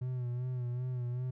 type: tone with vibrato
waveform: triangle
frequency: 124.4 Hz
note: B2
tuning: 13 cents sharp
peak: -31 dBFS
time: 0.01-1.31 s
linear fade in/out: 10 ms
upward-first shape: sine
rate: 2.6 Hz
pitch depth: 46 cents each way
effects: none